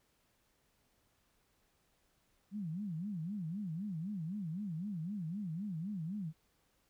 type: tone with vibrato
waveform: sine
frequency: 181.9 Hz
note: F#3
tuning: 29 cents flat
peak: -37 dBFS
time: 2.51-6.33 s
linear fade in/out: 50 ms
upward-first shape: sine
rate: 3.9 Hz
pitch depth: 270 cents each way
effects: pink hiss -75 dBFS RMS until 6.89 s